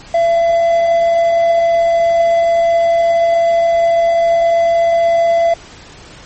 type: tone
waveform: triangle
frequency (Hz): 674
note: E5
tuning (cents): +38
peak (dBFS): -7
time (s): 0.14-5.54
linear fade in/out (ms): 5
effects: pink hiss -37 dBFS RMS until 6.25 s + MP3 32 kbps